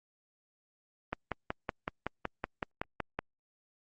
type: click train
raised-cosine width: 0.5 ms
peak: -17 dBFS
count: 12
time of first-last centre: 1.13-3.19 s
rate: 5.34 Hz
effects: Opus 32 kbps